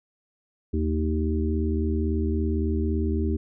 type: harmonic tone with a mistuned harmonic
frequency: 77.78 Hz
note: D#2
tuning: in tune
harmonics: 1 / 3 / 4 / 5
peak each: -24 / -29 / -30 / -31 dBFS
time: 0.73-3.37 s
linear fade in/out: 10 ms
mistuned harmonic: 3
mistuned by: -44 cents
effects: none